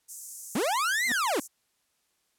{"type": "high-pass noise", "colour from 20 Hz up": "pink", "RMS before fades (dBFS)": -40, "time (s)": [0.08, 1.48], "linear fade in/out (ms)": 20, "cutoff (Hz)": 6300, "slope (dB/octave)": 48}
{"type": "linear two-way sweep", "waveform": "40% pulse", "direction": "up then down", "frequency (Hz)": [174.61, 2119, 234.9], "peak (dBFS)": -24, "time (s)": [0.55, 1.4], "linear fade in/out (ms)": 5, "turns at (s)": 1.06}
{"type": "tone with exponential growth", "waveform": "45% pulse", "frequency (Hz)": 244.2, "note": "B3", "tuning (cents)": -19, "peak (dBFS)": -28, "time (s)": [1.04, 1.12], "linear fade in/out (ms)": 2, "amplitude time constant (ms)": 16}
{"effects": ["white hiss -73 dBFS RMS until 2.38 s", "low-pass 12000 Hz 12 dB/octave"]}